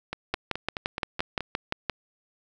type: two click trains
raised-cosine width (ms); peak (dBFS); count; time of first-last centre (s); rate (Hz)
0.3; -10 / -15; 10 / 7; 0.34-1.897 / 0.13-1.407; 5.78 / 4.7
effects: none